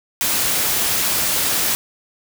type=noise; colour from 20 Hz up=white; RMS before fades=-19 dBFS; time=0.21-1.75 s; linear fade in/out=0 ms; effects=none